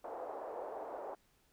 white band-pass noise, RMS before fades -44 dBFS, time 0.04-1.15 s, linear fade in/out 5 ms, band 440 to 790 Hz, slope 24 dB/octave, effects pink hiss -72 dBFS RMS until 1.52 s

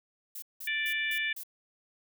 violet noise bursts, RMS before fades -41 dBFS, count 5, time 0.35-1.435 s, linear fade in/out 5 ms, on 73 ms, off 180 ms
harmonic tone, 587.3 Hz, D5, in tune, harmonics 3 / 4 / 5 / 6, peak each -32 / -32 / -39 / -39 dBFS, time 0.67-1.33 s, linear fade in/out 5 ms
effects none

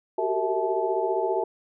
sine tone cluster, 375.2 / 390.2 / 454.9 / 652 / 866 Hz, F#4 / G4 / A#4 / E5 / A5, +24 / -8 / -42 / -19 / -28 cents, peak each -29 dBFS, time 0.18-1.44 s, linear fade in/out 5 ms, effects none

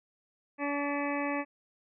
harmonic tone with a mistuned harmonic, 286.1 Hz, D4, 45 cents flat, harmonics 1 / 2 / 3 / 4 / 6 / 7 / 8 / 9, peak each -33 / -36 / -38 / -39 / -41 / -41 / -42 / -43 dBFS, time 0.58-1.45 s, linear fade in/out 50 ms, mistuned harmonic 6, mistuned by +23 cents, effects none

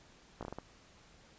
slowing click train, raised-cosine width 1 ms, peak -27 dBFS, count 6, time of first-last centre 0.41-0.586 s, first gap 17 ms, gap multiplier 1.37, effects pink hiss -61 dBFS RMS until 1.38 s + resampled to 16000 Hz

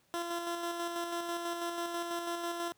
15% pulse tone with tremolo, 342.7 Hz, F4, 33 cents flat, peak -27 dBFS, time 0.14-2.72 s, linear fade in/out 0 ms, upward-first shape square, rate 6.1 Hz, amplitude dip 35%, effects pink hiss -70 dBFS RMS until 2.77 s + high-pass 100 Hz 12 dB/octave

